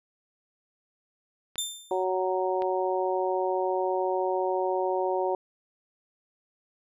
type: clicks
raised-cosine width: 0.3 ms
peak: -24 dBFS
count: 2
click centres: 1.557 / 2.621 s
type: tone with exponential decay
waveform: 20% pulse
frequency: 3579 Hz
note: A7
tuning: 29 cents sharp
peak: -20 dBFS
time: 1.58-2.04 s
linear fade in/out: 2 ms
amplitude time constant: 100 ms
type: harmonic tone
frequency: 185.9 Hz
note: F#3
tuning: 8 cents sharp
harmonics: 2 / 3 / 4 / 5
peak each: -28 / -30 / -31 / -32 dBFS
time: 1.91-5.35 s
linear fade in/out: 2 ms
effects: none